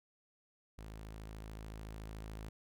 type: tone with level ramp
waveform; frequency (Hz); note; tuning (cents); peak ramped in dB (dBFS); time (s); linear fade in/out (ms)
sawtooth; 53.7; A1; -41; -43 to -40; 0.78-2.49; 5
effects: none